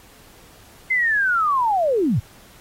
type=linear sweep; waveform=sine; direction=down; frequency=2093 to 83 Hz; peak=-16 dBFS; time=0.9-2.2 s; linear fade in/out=10 ms; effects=pink hiss -49 dBFS RMS until 2.6 s + AAC 48 kbps